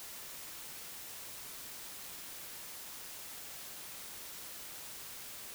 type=silence; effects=white hiss -47 dBFS RMS until 5.54 s